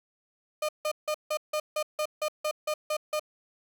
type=tone bursts; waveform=35% pulse; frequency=609 Hz; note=D#5; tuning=37 cents flat; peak=-25 dBFS; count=12; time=0.62-3.196 s; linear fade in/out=5 ms; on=68 ms; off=160 ms; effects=none